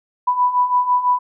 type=beating tone pair; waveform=sine; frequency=986 / 992 Hz; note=B5 / B5; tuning=-3 / +7 cents; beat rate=6 Hz; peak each=-20 / -15 dBFS; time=0.27-1.19 s; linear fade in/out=10 ms; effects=none